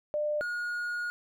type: tone pair in turn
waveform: sine / triangle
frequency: 598 / 1438.8 Hz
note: D5 / F#6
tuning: +31 / -49 cents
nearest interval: octave + minor third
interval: 1520 cents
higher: second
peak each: -27 / -29 dBFS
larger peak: first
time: 0.14-0.41 / 0.41-1.1 s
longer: second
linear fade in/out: 0 ms
effects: none